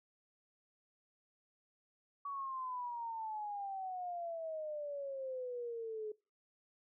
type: exponential sweep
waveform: sine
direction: down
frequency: 1136 to 422.4 Hz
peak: -39 dBFS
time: 2.25-6.12 s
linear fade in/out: 5 ms
effects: noise-tail reverb RT60 0.3 s tail -23 dB re dry